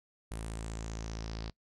sawtooth tone with low-pass filter sweep, 55.2 Hz, A1, 6 cents sharp, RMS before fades -40 dBFS, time 0.31-1.5 s, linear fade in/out 5 ms, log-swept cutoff 10000 to 4600 Hz, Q 4.3, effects noise-tail reverb RT60 0.1 s tail -23 dB re dry

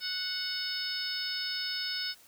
harmonic tone with a mistuned harmonic, 740 Hz, F#5, in tune, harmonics 2 / 3 / 4 / 5 / 6 / 7, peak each -40 / -43 / -42 / -40 / -39 / -35 dBFS, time 0-2.15 s, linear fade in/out 50 ms, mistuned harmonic 3, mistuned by -17 cents, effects white hiss -58 dBFS RMS until 2.27 s

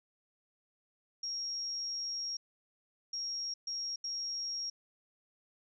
sine tone bursts at uneven times, 5588 Hz, F8, in tune, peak -35 dBFS, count 4, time 1.23-2.37 / 3.13-3.54 / 3.67-3.96 / 4.04-4.7 s, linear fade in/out 5 ms, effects none

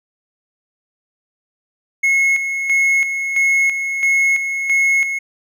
triangle tone with tremolo, 2175 Hz, C#7, 33 cents flat, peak -10 dBFS, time 2.03-5.19 s, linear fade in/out 10 ms, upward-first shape square, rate 1.5 Hz, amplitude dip 55%, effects none

